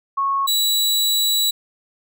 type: tone pair in turn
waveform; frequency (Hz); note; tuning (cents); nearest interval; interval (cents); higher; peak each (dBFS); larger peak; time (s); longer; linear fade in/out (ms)
sine / sawtooth; 1100 / 3920; C#6 / B7; -14 / -14; octave + minor seventh; 2200; second; -17 / -13; second; 0.17-0.47 / 0.47-1.51; second; 10
effects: none